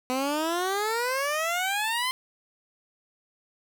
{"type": "exponential sweep", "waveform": "15% pulse", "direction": "up", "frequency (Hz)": [251.2, 1046.5], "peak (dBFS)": -19, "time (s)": [0.1, 2.11], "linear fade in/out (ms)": 0, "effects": []}